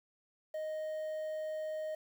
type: tone with quantisation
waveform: triangle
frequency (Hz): 622.3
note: D#5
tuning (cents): 0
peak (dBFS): -34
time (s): 0.54-1.95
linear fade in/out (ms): 5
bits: 10
effects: none